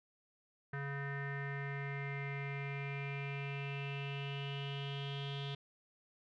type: tone with low-pass filter sweep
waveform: square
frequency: 140 Hz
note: C#3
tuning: 18 cents sharp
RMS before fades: -41 dBFS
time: 0.73-5.55 s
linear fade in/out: 5 ms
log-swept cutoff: 1700 to 3400 Hz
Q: 7.6
effects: none